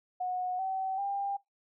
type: tone with pitch steps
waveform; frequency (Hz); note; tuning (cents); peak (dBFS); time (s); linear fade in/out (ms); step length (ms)
sine; 731 / 763.4 / 797.2; F#5 / G5 / G5; -21 / -46 / +29; -30; 0.2-1.37; 10; 390
effects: noise-tail reverb RT60 0.2 s tail -23 dB re dry